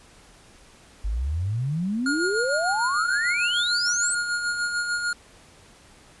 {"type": "exponential sweep", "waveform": "sine", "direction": "up", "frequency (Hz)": [48, 8600], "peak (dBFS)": -23, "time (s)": [1.04, 4.15], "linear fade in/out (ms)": 10}
{"type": "tone with tremolo", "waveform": "square", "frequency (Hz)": 1427, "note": "F6", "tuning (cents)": 37, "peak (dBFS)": -23, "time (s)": [2.06, 5.13], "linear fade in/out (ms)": 2, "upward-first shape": "sine", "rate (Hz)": 6.7, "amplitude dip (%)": 45}
{"effects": ["pink hiss -52 dBFS RMS until 6.2 s", "resampled to 24000 Hz"]}